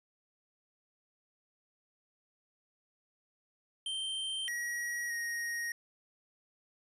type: tone with pitch steps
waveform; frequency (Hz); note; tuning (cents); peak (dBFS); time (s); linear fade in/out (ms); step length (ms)
square; 3133 / 1907 / 1874; G7 / A#6 / A#6; -2 / +39 / +9; -35; 3.86-5.72; 2; 620
effects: resampled to 32000 Hz